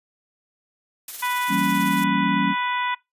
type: noise with tremolo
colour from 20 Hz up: blue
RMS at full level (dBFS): -31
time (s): 1.08-2.04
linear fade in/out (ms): 2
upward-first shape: sine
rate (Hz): 18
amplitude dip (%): 45
type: harmonic tone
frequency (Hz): 493.9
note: B4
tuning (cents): 0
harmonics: 2 / 3 / 4 / 5 / 6 / 7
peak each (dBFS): -24 / -31 / -29 / -32 / -39 / -35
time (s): 1.22-2.95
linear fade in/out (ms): 10
type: chord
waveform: sine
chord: E diminished seventh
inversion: none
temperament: equal with one note detuned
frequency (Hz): 167.99 / 196 / 233.1 / 277.2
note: E3 / G3 / Bb3 / Db4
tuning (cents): +33 / 0 / 0 / 0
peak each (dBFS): -29 / -24 / -27 / -24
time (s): 1.48-2.55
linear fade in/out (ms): 50
effects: noise-tail reverb RT60 0.2 s tail -22 dB re dry + resampled to 32000 Hz